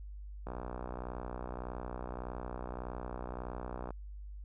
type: click train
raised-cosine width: 1 ms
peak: -27 dBFS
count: 213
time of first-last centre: 0.47-3.906 s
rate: 61.7 Hz
effects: added 50 Hz sine -43 dBFS peak until 4.44 s